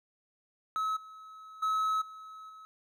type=tone with level steps; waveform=triangle; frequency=1288 Hz; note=E6; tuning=41 cents flat; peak=-27 / -45 / -25 / -43 / -46 dBFS; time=0.76-2.65 s; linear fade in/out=0 ms; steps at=0.96 / 1.62 / 2.01 / 2.49 s; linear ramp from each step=10 ms; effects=none